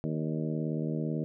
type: harmonic tone with a mistuned harmonic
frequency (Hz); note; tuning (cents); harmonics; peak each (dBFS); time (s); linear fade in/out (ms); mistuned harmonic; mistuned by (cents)
78.1; D#2; +7; 2 / 3 / 4 / 5 / 6 / 7 / 8; -32 / -35 / -37 / -41 / -41 / -46 / -45; 0.04-1.24; 0; 7; +41
effects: none